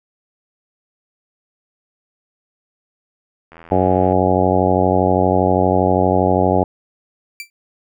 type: click train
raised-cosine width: 0.5 ms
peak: -25 dBFS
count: 51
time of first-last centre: 3.52-4.123 s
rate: 82.9 Hz
type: harmonic tone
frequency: 92.5 Hz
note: F#2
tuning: in tune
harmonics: 1 / 2 / 3 / 4 / 5 / 6 / 7 / 8 / 9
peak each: -21 / -21 / -21 / -21 / -21 / -21 / -21 / -21 / -21 dBFS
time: 3.71-6.64 s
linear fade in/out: 5 ms
type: tone with exponential decay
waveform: sawtooth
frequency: 2342 Hz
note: D7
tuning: 5 cents flat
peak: -20 dBFS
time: 7.4-7.5 s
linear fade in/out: 1 ms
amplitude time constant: 21 ms
effects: none